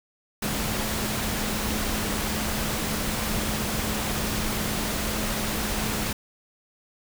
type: tone in noise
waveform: sine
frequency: 213.6 Hz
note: G#3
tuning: 49 cents sharp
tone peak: -33 dBFS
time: 0.42-6.13 s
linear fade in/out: 5 ms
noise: pink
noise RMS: -28 dBFS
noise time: 0.42-6.13 s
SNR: -8 dB
effects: none